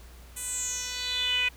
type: tone with band-pass filter sweep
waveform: 10% pulse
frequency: 497.3 Hz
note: B4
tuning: 12 cents sharp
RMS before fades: -30 dBFS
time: 0.36-1.49 s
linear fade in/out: 10 ms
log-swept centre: 9900 to 2500 Hz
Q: 5.7
effects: added 60 Hz sine -47 dBFS peak until 1.56 s + pink hiss -54 dBFS RMS until 1.56 s